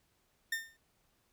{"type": "tone with exponential decay", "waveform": "40% pulse", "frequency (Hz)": 1812, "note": "A#6", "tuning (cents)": -50, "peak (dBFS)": -29, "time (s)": [0.52, 0.77], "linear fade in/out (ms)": 5, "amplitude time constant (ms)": 54, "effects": ["pink hiss -74 dBFS RMS until 1.32 s"]}